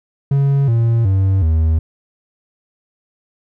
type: tone with pitch steps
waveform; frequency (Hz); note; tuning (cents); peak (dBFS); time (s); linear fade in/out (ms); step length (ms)
triangle; 139.1 / 115.63 / 96.11 / 79.89; C#3 / A#2 / G2 / D#2; +6 / -14 / -34 / +46; -9; 0.31-1.79; 5; 370
effects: none